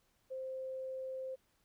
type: tone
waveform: sine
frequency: 523.3 Hz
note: C5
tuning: in tune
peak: -39 dBFS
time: 0.3-1.36 s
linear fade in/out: 20 ms
effects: pink hiss -75 dBFS RMS until 1.64 s